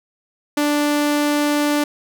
sawtooth tone, 293.7 Hz, D4, in tune, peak -12 dBFS, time 0.57-1.84 s, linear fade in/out 5 ms, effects none

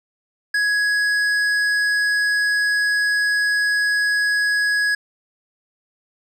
sine tone with hard clipping, 1670 Hz, G#6, 9 cents sharp, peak -18 dBFS, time 0.54-4.95 s, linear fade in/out 5 ms, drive 9 dB, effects none

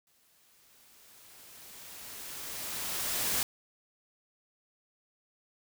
white noise with exponential growth, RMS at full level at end -29 dBFS, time 0.07-3.43 s, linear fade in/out 1 ms, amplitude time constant 730 ms, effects none

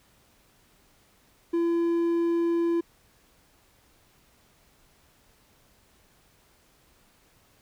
triangle tone, 338.4 Hz, E4, 45 cents sharp, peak -20 dBFS, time 1.53-2.81 s, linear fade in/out 10 ms, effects pink hiss -62 dBFS RMS until 7.61 s

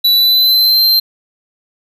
square tone with pitch glide, 3951 to 4138 Hz, B7 to C8, 0 to -20 cents, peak -8 dBFS, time 0.04-1 s, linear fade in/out 10 ms, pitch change +80 cents, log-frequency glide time 0.14-0.82 s, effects none

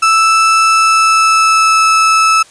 35% pulse tone with pitch glide, 1318.5 to 1308.6 Hz, E6 to E6, 0 to -13 cents, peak -5 dBFS, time 0.02-2.43 s, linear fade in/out 10 ms, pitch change -13 cents, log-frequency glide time 0.64-1.81 s, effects white hiss -42 dBFS RMS until 2.5 s + resampled to 22050 Hz

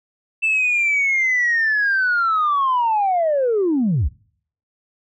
sine linear sweep, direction down, 2658 to 49.92 Hz, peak -14 dBFS, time 0.42-4.09 s, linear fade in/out 20 ms, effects noise-tail reverb RT60 0.6 s tail -26 dB re dry + tanh soft clip ceiling -12 dBFS

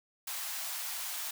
white high-pass noise, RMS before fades -38 dBFS, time 0.27-1.31 s, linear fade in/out 5 ms, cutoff 650 Hz, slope 48 dB/octave, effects none

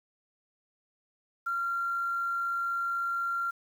sine tone with quantisation, 1379 Hz, F6, 22 cents flat, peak -28 dBFS, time 1.46-3.51 s, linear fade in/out 10 ms, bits 9, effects none

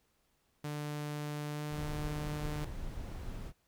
sawtooth tone with pitch glide, 148.4 to 149.52 Hz, D3 to D3, +18 to +31 cents, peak -33 dBFS, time 0.64-2.65 s, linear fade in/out 5 ms, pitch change +13 cents, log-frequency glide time 1.53-1.62 s
brown noise, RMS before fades -41 dBFS, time 1.7-3.53 s, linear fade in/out 50 ms
effects pink hiss -75 dBFS RMS until 3.67 s

